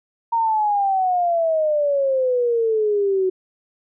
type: exponential sweep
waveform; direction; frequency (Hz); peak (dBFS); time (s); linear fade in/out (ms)
sine; down; 932.3 to 369.6; -16; 0.32-3.3; 10
effects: none